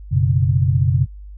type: chord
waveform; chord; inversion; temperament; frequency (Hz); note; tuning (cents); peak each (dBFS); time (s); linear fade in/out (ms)
sine; F# suspended fourth; none; just; 92.5 / 123.33 / 138.75; F#2 / B2 / C#3; 0 / -2 / +2; -18 / -18 / -17; 0.11-1.06; 20
effects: noise-tail reverb RT60 0.1 s tail -20 dB re dry + added 50 Hz sine -33 dBFS peak until 1.37 s